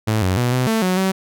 sawtooth tone with pitch steps, 109.1 / 92.9 / 122.4 / 127.1 / 222.8 / 184 / 190.3 Hz, A2 / F#2 / B2 / C3 / A3 / F#3 / F#3, -14 / +7 / -15 / -50 / +22 / -9 / +49 cents, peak -12 dBFS, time 0.07-1.12 s, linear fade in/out 10 ms, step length 150 ms, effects none

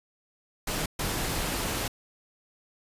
pink noise bursts at uneven times, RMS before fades -30 dBFS, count 2, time 0.67-0.86 / 0.99-1.88 s, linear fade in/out 5 ms, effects resampled to 32000 Hz

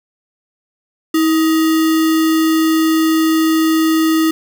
sine tone with sample-and-hold, 320.5 Hz, E4, 49 cents flat, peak -10 dBFS, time 1.14-4.31 s, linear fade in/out 5 ms, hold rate 1575 Hz, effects none

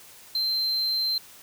triangle tone, 4122 Hz, C8, 27 cents flat, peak -22 dBFS, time 0.35-1.18 s, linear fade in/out 2 ms, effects white hiss -49 dBFS RMS until 1.42 s

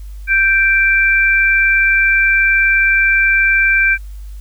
sine tone pair together, 1568 / 2349 Hz, G6 / D7, 0 / 0 cents, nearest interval perfect fifth, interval 700 cents, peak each -12 dBFS, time 0.27-3.98 s, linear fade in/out 50 ms, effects added 50 Hz sine -27 dBFS peak until 4.4 s + white hiss -51 dBFS RMS until 4.4 s

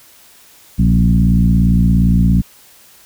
sine tone with frequency modulation, 124.6 Hz, B2, 16 cents sharp, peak -8 dBFS, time 0.78-2.42 s, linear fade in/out 20 ms, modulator 57.3 Hz, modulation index 1.7, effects white hiss -45 dBFS RMS until 3.05 s

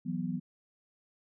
sine chord, E suspended second, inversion none, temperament equal, 164.81 / 185 / 246.9 Hz, E3 / F#3 / B3, 0 / 0 / 0 cents, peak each -36 / -35 / -36 dBFS, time 0.05-0.4 s, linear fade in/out 20 ms, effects none

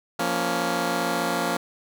10% pulse chord, Bb minor, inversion second, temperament just, 174.81 / 233.1 / 279.7 Hz, F3 / Bb3 / Db4, +2 / 0 / +16 cents, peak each -20 dBFS, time 0.19-1.57 s, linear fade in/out 5 ms, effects none

